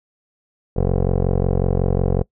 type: tone with low-pass filter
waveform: 15% pulse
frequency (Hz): 45.46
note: F#1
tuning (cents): -30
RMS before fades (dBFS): -18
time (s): 0.76-2.23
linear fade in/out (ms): 10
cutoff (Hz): 540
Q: 2.1
effects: noise-tail reverb RT60 0.1 s tail -24 dB re dry